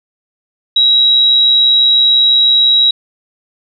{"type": "tone", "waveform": "sine", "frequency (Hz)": 3858, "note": "B7", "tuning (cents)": -41, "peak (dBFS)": -6, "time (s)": [0.76, 2.91], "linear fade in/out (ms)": 5, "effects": []}